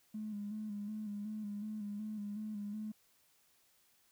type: tone with vibrato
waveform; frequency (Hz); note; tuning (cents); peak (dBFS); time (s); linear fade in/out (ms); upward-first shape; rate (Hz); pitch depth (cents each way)
triangle; 209.7; G#3; +17; -35; 0.14-2.92; 10; square; 2.7; 40
effects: tanh soft clip ceiling -37 dBFS + white hiss -71 dBFS RMS until 4.11 s